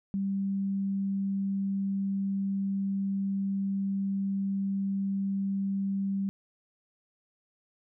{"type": "tone", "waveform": "sine", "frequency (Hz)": 196, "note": "G3", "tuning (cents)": 0, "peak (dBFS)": -27, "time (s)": [0.14, 6.29], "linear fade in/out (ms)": 0, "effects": []}